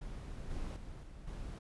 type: noise with level steps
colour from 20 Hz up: brown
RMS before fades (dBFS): -44 / -40 / -47 / -50 / -43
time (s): 0.01-1.59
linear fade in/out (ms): 10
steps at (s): 0.5 / 0.76 / 1.03 / 1.27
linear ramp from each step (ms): 5
effects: resampled to 24000 Hz